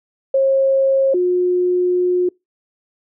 sine tone pair in turn, 539 / 359.7 Hz, C#5 / F#4, -49 / -49 cents, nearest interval perfect fifth, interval 700 cents, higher first, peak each -11 / -13 dBFS, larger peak first, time 0.34-1.14 / 1.14-2.29 s, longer second, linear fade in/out 5 ms, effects noise-tail reverb RT60 0.2 s tail -25 dB re dry

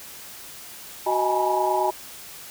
sine tone cluster, 372.1 / 627 / 827 / 856 / 968 Hz, F#4 / D#5 / G#5 / A5 / B5, +10 / +13 / -8 / -48 / -35 cents, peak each -26 dBFS, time 1.06-1.91 s, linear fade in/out 10 ms, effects white hiss -41 dBFS RMS until 2.5 s

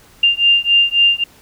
sine beating tone pair, 2794 / 2797.7 Hz, F7 / F7, 0 / +2 cents, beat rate 3.7 Hz, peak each -13 dBFS, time 0.23-1.24 s, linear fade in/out 5 ms, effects pink hiss -47 dBFS RMS until 1.41 s

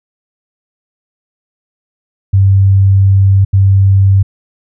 sine tone bursts at uneven times, 97.4 Hz, G2, 11 cents flat, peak -4 dBFS, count 2, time 2.33-3.45 / 3.53-4.23 s, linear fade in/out 10 ms, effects none

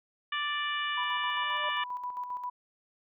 harmonic tone, 587.3 Hz, D5, in tune, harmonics 2 / 3 / 4 / 5 / 6, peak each -34 / -34 / -39 / -36 / -42 dBFS, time 0.32-1.84 s, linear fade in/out 5 ms
sine tone with tremolo, 987.8 Hz, B5, in tune, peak -32 dBFS, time 0.97-2.5 s, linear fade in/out 10 ms, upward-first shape square, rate 7.5 Hz, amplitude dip 50%
sine tone with exponential growth, 600 Hz, D5, 37 cents sharp, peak -36 dBFS, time 1.18-1.69 s, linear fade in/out 2 ms, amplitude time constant 110 ms
effects none

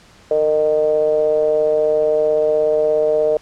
triangle ring-modulated tone, 77.78 Hz, D#2, in tune, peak -8 dBFS, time 0.31-3.37 s, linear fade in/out 0 ms, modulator 536 Hz, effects pink hiss -47 dBFS RMS until 3.41 s + low-pass 7000 Hz 12 dB/octave

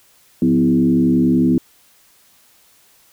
sine tone with frequency modulation, 251.8 Hz, B3, 34 cents sharp, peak -11 dBFS, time 0.42-1.58 s, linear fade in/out 2 ms, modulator 71 Hz, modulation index 1.1, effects white hiss -53 dBFS RMS until 3.12 s

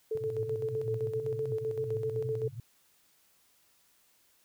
sine tone with tremolo, 440 Hz, A4, in tune, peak -29 dBFS, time 0.11-2.48 s, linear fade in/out 5 ms, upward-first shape square, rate 7.8 Hz, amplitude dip 50%
pink band-pass noise, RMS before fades -40 dBFS, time 0.15-2.6 s, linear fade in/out 2 ms, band 110 to 130 Hz, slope 96 dB/octave
effects white hiss -67 dBFS RMS until 4.44 s

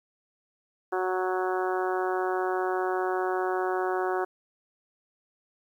harmonic tone, 185 Hz, F#3, in tune, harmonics 2 / 3 / 4 / 5 / 6 / 7 / 8 / 9, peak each -28 / -37 / -31 / -37 / -36 / -39 / -37 / -43 dBFS, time 0.92-4.25 s, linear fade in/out 10 ms, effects 10-bit

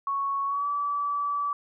sine tone with pitch glide, 1108.7 to 1152.4 Hz, C#6 to D6, 0 to -33 cents, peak -25 dBFS, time 0.07-1.53 s, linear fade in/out 2 ms, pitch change +67 cents, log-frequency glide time 0.46-0.67 s, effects none

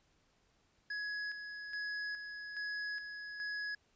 square tone with tremolo, 1678 Hz, G#6, 17 cents sharp, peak -38 dBFS, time 0.9-3.75 s, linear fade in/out 5 ms, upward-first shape square, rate 1.2 Hz, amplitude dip 50%, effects pink hiss -73 dBFS RMS until 3.95 s + resampled to 16000 Hz

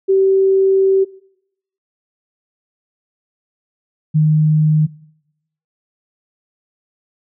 sine tone pair in turn, 385.5 / 154.18 Hz, G4 / D#3, -29 / -15 cents, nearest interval octave + major third, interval 1586 cents, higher first, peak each -9 dBFS, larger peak neither, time 0.08-1.05 / 4.14-4.87 s, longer first, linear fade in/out 20 ms, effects noise-tail reverb RT60 0.8 s tail -22 dB re dry

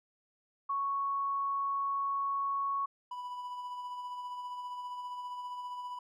sine tone, 1108.7 Hz, C#6, in tune, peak -30 dBFS, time 0.69-2.86 s, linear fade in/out 10 ms
triangle tone with tremolo, 987.8 Hz, B5, in tune, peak -35 dBFS, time 3.11-5.99 s, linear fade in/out 5 ms, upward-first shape sine, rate 15 Hz, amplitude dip 35%
effects none

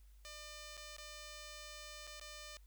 5% pulse tone with dropouts, 600 Hz, D5, 37 cents sharp, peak -38 dBFS, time 0.25-2.57 s, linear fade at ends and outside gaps 0 ms, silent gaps 0.77-0.776 / 0.966-0.982 / 2.069-2.075 / 2.197-2.212 s, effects added 50 Hz sine -58 dBFS peak until 2.66 s + white hiss -75 dBFS RMS until 2.66 s

